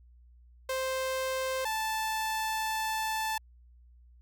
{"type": "tone pair in turn", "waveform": "sawtooth", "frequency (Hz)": [523.3, 877.9], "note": ["C5", "A5"], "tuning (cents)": [0, -4], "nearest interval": "major sixth", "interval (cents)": 896, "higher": "second", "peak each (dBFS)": -26, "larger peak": "neither", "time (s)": [[0.69, 1.65], [1.65, 3.38]], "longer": "second", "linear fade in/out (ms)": 5, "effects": ["added 60 Hz sine -54 dBFS peak until 4.21 s"]}